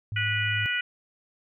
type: tone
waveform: sine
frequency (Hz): 105.9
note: G#2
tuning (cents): +34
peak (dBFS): -29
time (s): 0.12-0.66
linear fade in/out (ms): 0
type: harmonic tone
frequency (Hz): 489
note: B4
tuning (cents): -17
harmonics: 3 / 4 / 5 / 6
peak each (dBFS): -29 / -30 / -31 / -32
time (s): 0.16-0.81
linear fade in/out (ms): 5
effects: none